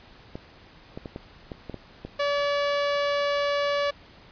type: clicks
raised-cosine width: 2 ms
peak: -21 dBFS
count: 8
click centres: 0.355 / 0.975 / 1.058 / 1.161 / 1.518 / 1.697 / 1.743 / 2.05 s
type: tone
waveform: sawtooth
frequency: 573 Hz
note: D5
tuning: 43 cents flat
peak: -19 dBFS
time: 2.19-3.91 s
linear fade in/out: 10 ms
effects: pink hiss -51 dBFS RMS until 4.31 s + resampled to 11025 Hz